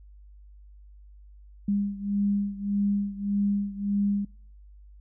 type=beating tone pair; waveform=sine; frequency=201.3 / 203 Hz; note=G3 / G#3; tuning=+46 / -39 cents; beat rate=1.7 Hz; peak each=-26 / -29 dBFS; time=1.68-4.25 s; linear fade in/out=5 ms; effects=noise-tail reverb RT60 0.5 s tail -25 dB re dry + added 50 Hz sine -47 dBFS peak until 5 s